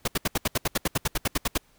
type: noise bursts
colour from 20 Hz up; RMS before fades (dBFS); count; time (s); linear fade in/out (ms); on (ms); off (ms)
pink; -24; 16; 0.05-1.578; 5; 28; 72
effects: pink hiss -62 dBFS RMS until 1.78 s